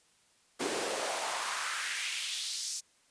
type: noise with high-pass filter sweep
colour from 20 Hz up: pink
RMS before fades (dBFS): -35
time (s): 0.59-2.81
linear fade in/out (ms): 20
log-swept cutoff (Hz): 310 to 6200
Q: 2.2
effects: white hiss -67 dBFS RMS until 3.1 s + resampled to 22050 Hz